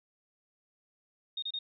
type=tone bursts; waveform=sine; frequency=3700 Hz; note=A#7; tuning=14 cents flat; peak=-33 dBFS; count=3; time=1.37-1.59 s; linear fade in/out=5 ms; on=54 ms; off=29 ms; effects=none